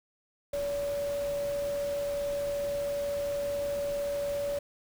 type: tone in noise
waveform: sine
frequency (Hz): 571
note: D5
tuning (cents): -49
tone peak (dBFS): -29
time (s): 0.53-4.59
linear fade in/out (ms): 5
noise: pink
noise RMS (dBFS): -44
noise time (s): 0.53-4.59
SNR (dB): +12
effects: none